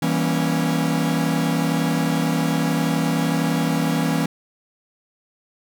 45% pulse chord, E diminished seventh, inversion none, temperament equal with one note detuned, 164.81 / 196 / 237.8 / 277.2 Hz, E3 / G3 / Bb3 / Db4, 0 / 0 / +35 / 0 cents, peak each -22 / -28 / -25 / -24 dBFS, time 0.02-4.26 s, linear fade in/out 5 ms, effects none

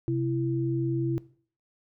sine tone pair together, 130.81 / 333.6 Hz, C3 / E4, 0 / +21 cents, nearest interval octave + major third, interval 1621 cents, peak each -27 dBFS, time 0.08-1.18 s, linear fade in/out 0 ms, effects noise-tail reverb RT60 0.5 s tail -20 dB re dry

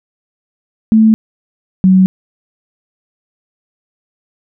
sine tone pair in turn, 220 / 187.6 Hz, A3 / F#3, 0 / +24 cents, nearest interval minor third, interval 276 cents, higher first, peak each -4 dBFS, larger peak neither, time 0.92-1.14 / 1.84-2.06 s, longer neither, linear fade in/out 0 ms, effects none

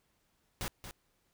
pink noise with echo, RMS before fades -37 dBFS, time 0.61-0.68 s, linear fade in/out 0 ms, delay 230 ms, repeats 1, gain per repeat -9 dB, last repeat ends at 0.91 s, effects pink hiss -75 dBFS RMS until 1.33 s

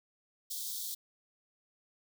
white high-pass noise, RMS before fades -39 dBFS, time 0.5-0.95 s, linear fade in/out 10 ms, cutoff 3300 Hz, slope 96 dB/octave, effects none

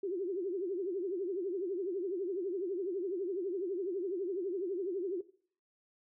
sine tone with vibrato, 370 Hz, F#4, in tune, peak -33 dBFS, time 0.03-5.21 s, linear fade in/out 5 ms, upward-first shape triangle, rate 12 Hz, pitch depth 190 cents each way, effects noise-tail reverb RT60 0.5 s tail -17 dB re dry

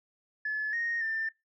sine tone with pitch steps, 1721 / 1861 / 1788 Hz, A6 / A#6 / A6, -39 / -3 / +27 cents, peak -28 dBFS, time 0.45-1.29 s, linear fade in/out 5 ms, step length 280 ms, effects noise-tail reverb RT60 0.2 s tail -23 dB re dry + tanh soft clip ceiling -24 dBFS

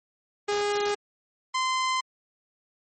sawtooth tone pair in turn, 410.8 / 1035.2 Hz, G#4 / C6, -19 / -19 cents, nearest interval octave + major third, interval 1600 cents, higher second, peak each -20 dBFS, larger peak neither, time 0.48-0.95 / 1.54-2.01 s, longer neither, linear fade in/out 10 ms, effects MP3 32 kbps

